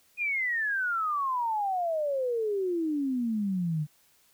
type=exponential sweep; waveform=sine; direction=down; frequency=2489 to 146.1 Hz; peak=-26 dBFS; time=0.17-3.87 s; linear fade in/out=50 ms; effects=white hiss -64 dBFS RMS until 4.33 s